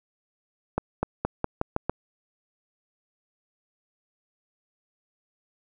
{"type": "accelerating click train", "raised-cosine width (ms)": 1, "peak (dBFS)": -10, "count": 7, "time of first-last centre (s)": [0.78, 1.896], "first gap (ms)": 250, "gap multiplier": 0.88, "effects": []}